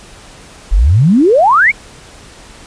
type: exponential sweep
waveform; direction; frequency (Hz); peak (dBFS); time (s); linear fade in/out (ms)
sine; up; 38.42 to 2349; -5; 0.71-1.72; 20
effects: pink hiss -37 dBFS RMS until 2.66 s + resampled to 22050 Hz